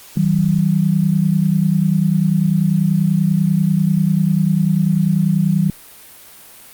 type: tone pair together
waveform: sine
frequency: 159.6 / 189.8 Hz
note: D#3 / F#3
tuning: +44 / +44 cents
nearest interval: minor third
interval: 300 cents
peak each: -15 dBFS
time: 0.17-5.7 s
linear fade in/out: 2 ms
effects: white hiss -41 dBFS RMS until 6.73 s + Opus 48 kbps